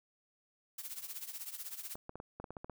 blue noise with tremolo, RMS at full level -41 dBFS, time 0.78-1.96 s, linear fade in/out 5 ms, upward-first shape triangle, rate 16 Hz, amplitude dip 85%
clicks, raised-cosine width 1 ms, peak -30 dBFS, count 10, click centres 1.955 / 2.094 / 2.156 / 2.201 / 2.4 / 2.442 / 2.506 / 2.568 / 2.645 / 2.697 s
effects none

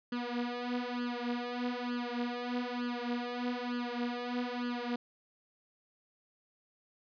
sawtooth tone with flanger, 243.5 Hz, B3, 24 cents flat, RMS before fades -36 dBFS, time 0.12-4.96 s, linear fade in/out 5 ms, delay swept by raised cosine 0.65 to 5.85 ms, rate 1.1 Hz, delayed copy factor +0.9, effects resampled to 11025 Hz

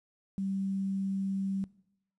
sine tone with quantisation, 194 Hz, G3, 18 cents flat, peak -30 dBFS, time 0.38-1.64 s, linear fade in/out 0 ms, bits 10, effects noise-tail reverb RT60 0.8 s tail -21 dB re dry + resampled to 24000 Hz

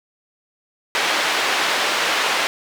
white band-pass noise, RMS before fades -20 dBFS, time 0.95-2.47 s, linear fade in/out 0 ms, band 430 to 3000 Hz, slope 12 dB/octave, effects none

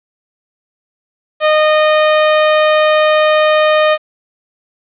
sawtooth tone, 615 Hz, D#5, 20 cents flat, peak -4 dBFS, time 1.4-3.98 s, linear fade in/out 50 ms, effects resampled to 8000 Hz + 7-bit

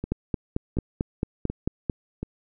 two click trains, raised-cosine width 3 ms, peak -11 / -17 dBFS, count 9 / 4, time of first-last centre 0.12-1.898 / 0.04-2.23 s, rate 4.5 / 1.37 Hz, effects none

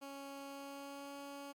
15% pulse tone with pitch glide, 277.2 to 281.2 Hz, C#4 to C#4, 0 to +25 cents, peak -40 dBFS, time 0.01-1.53 s, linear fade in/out 20 ms, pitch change +25 cents, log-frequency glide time 0.45-1.17 s, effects MP3 96 kbps

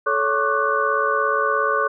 sine tone cluster, 435.7 / 560 / 1097 / 1174 / 1489 Hz, A4 / C#5 / C#6 / D6 / F#6, -17 / +18 / -18 / -1 / +11 cents, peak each -25 / -25 / -23 / -23 / -23 dBFS, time 0.06-1.88 s, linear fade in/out 10 ms, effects none

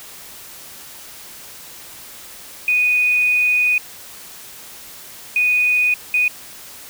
sine tone bursts at uneven times, 2479 Hz, D#7, 7 cents flat, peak -13 dBFS, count 3, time 2.68-3.78 / 5.36-5.94 / 6.14-6.28 s, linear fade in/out 2 ms, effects white hiss -38 dBFS RMS until 6.89 s

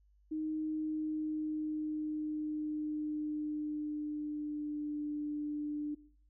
sine tone with pitch glide, 311.1 to 296.9 Hz, D#4 to D4, 0 to +19 cents, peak -34 dBFS, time 0.31-5.95 s, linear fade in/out 10 ms, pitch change -81 cents, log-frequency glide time 0.51-4.99 s, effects noise-tail reverb RT60 0.5 s tail -18 dB re dry + added 50 Hz sine -64 dBFS peak until 6.29 s

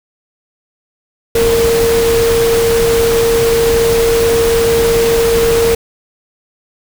sine tone in noise, 461.4 Hz, A#4, 18 cents flat, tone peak -9 dBFS, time 1.35-5.75 s, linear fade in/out 5 ms, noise pink, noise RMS -18 dBFS, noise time 1.35-5.75 s, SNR +6 dB, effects none

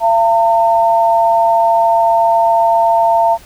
sine tone pair together, 679.5 / 907 Hz, F5 / A#5, -48 / -48 cents, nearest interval perfect fourth, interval 500 cents, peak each -11 dBFS, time 0-3.38 s, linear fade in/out 50 ms, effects pink hiss -41 dBFS RMS until 3.45 s

